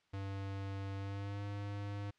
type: tone with pitch glide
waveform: square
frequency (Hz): 98 to 101.51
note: G2 to G#2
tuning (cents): 0 to -39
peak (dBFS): -40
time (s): 0.13-2.11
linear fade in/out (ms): 10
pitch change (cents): +61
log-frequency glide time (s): 0.96-1.44
effects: white hiss -75 dBFS RMS until 2.18 s + low-pass 4000 Hz 12 dB/octave